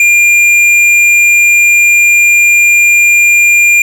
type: tone with tanh clipping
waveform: sine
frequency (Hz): 2400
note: D7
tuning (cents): +37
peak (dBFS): -5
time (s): 0-3.82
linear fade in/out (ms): 2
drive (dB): 10
effects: none